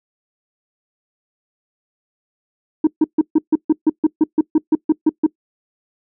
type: tone bursts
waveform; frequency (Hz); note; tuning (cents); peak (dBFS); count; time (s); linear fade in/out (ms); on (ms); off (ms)
sine; 311.1; D#4; 0; -6; 15; 2.84-5.265; 5; 31; 140
effects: noise-tail reverb RT60 0.1 s tail -22 dB re dry + tanh soft clip ceiling -8 dBFS